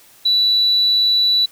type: tone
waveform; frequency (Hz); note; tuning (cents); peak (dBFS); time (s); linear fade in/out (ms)
sine; 3951; B7; 0; -11; 0.25-1.46; 10
effects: tanh soft clip ceiling -7 dBFS + white hiss -48 dBFS RMS until 1.51 s